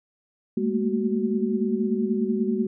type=tone cluster; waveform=sine; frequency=204.8 / 221 / 231.3 / 374.1 Hz; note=G#3 / A3 / A#3 / F#4; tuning=-24 / +8 / -13 / +19 cents; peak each=-27 dBFS; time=0.57-2.67 s; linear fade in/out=5 ms; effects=none